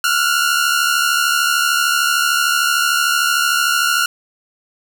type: tone pair together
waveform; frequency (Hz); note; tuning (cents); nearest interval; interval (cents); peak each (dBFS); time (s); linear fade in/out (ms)
sawtooth; 1373 / 1446.3; F6 / F#6; -30 / -40; minor second; 90; -13; 0.04-4.06; 2
effects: none